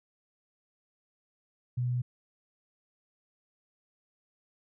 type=tone; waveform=sine; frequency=123.5 Hz; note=B2; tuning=in tune; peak=-27 dBFS; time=1.77-2.02 s; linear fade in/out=10 ms; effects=none